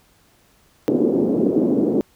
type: band-pass noise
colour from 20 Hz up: pink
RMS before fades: -18 dBFS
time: 0.88-2.01 s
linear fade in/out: 0 ms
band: 230 to 410 Hz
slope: 24 dB/octave
effects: pink hiss -57 dBFS RMS until 2.15 s